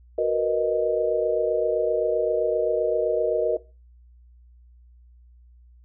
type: chord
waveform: sine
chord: B major seventh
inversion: second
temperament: equal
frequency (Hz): 370 / 466.2 / 493.9 / 622.3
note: F#4 / A#4 / B4 / D#5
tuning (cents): 0 / 0 / 0 / 0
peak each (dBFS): -28 / -23 / -29 / -24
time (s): 0.18-3.57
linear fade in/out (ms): 5
effects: noise-tail reverb RT60 0.3 s tail -19 dB re dry + added 60 Hz sine -49 dBFS peak until 5.84 s